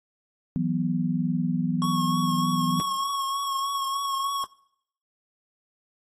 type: chord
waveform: sine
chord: E suspended second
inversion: none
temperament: equal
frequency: 164.81 / 185 / 246.9 Hz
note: E3 / F#3 / B3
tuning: 0 / 0 / 0 cents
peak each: -27 dBFS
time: 0.56-2.8 s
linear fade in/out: 0 ms
type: tone with vibrato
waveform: square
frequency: 1100 Hz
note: C#6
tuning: 14 cents flat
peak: -27 dBFS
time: 1.82-4.44 s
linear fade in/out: 0 ms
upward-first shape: triangle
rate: 3.3 Hz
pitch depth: 34 cents each way
effects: noise-tail reverb RT60 0.7 s tail -22 dB re dry + AAC 32 kbps